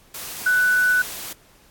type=tone in noise; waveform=sine; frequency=1489 Hz; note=F#6; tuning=11 cents sharp; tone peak=-15 dBFS; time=0.46-1.02 s; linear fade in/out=5 ms; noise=white; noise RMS=-33 dBFS; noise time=0.14-1.33 s; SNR=+15 dB; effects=pink hiss -54 dBFS RMS until 1.7 s + AAC 64 kbps